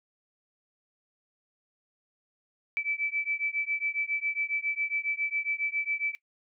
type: beating tone pair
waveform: sine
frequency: 2309 / 2316.3 Hz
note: D7 / D7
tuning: -30 / -25 cents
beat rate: 7.3 Hz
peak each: -31 dBFS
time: 2.77-6.15 s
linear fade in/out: 0 ms
effects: noise-tail reverb RT60 0.1 s tail -19 dB re dry